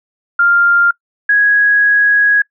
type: tone pair in turn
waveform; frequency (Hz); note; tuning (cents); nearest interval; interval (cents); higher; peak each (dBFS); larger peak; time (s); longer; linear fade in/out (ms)
sine; 1396.9 / 1661.2; F6 / G#6; 0 / 0; minor third; 300; second; -7; neither; 0.39-0.91 / 1.29-2.42; second; 5
effects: noise-tail reverb RT60 0.1 s tail -24 dB re dry